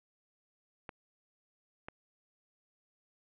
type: clicks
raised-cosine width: 0.5 ms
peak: -27 dBFS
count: 2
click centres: 0.892 / 1.885 s
effects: resampled to 8000 Hz + 11-bit